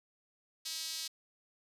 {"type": "tone with high-pass filter", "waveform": "sawtooth", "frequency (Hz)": 321.8, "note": "E4", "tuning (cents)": -42, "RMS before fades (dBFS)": -40, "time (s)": [0.65, 1.08], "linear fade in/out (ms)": 10, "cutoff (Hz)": 4400, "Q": 2.1, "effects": ["resampled to 32000 Hz"]}